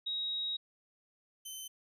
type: tone pair in turn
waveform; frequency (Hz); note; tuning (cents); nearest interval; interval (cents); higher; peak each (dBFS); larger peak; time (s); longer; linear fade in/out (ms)
sine / 15% pulse; 3800 / 3071; A#7 / G7; +33 / -36; major third; 369; first; -33 / -35; first; 0.06-0.57 / 1.45-1.68; first; 10
effects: none